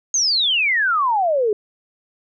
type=exponential sweep; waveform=sine; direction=down; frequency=6580 to 403.7 Hz; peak=-15 dBFS; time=0.14-1.53 s; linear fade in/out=2 ms; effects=none